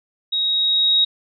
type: tone with level ramp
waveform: sine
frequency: 3787 Hz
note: A#7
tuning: 27 cents sharp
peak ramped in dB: -18 to -12 dBFS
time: 0.32-1.05 s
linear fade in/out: 10 ms
effects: none

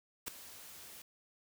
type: noise with ADSR envelope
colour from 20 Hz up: white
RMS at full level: -36 dBFS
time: 0.26-1.02 s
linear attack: 21 ms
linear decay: 3 ms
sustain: -16 dB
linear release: 4 ms
effects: none

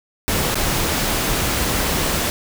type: noise with dropouts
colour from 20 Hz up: pink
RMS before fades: -20 dBFS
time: 0.28-2.3 s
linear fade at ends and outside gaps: 0 ms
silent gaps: 0.544-0.555 s
effects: none

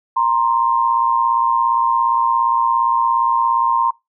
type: tone pair together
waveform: sine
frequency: 932.3 / 1049.6 Hz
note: A#5 / C6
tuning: 0 / +5 cents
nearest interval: major second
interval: 205 cents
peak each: -16 dBFS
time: 0.16-3.91 s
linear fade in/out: 10 ms
effects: noise-tail reverb RT60 0.2 s tail -23 dB re dry

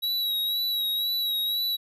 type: tone with vibrato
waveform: square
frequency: 3874 Hz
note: B7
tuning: 34 cents flat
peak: -25 dBFS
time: 0.02-1.77 s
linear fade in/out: 20 ms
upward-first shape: sine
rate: 2 Hz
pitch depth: 38 cents each way
effects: none

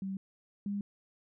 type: tone pair in turn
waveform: sine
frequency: 192.8 / 202.1 Hz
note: G3 / G#3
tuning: -28 / -47 cents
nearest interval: minor second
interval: 81 cents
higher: second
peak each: -34 / -32 dBFS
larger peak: second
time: 0.02-0.17 / 0.66-0.81 s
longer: neither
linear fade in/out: 2 ms
effects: none

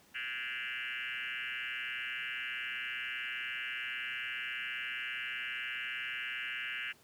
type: tone with frequency modulation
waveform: sine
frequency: 2200 Hz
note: C#7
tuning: 14 cents flat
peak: -36 dBFS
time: 0.14-6.93 s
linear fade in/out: 20 ms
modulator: 125 Hz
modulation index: 5.7
effects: pink hiss -63 dBFS RMS until 7.03 s + high-pass 100 Hz 12 dB/octave

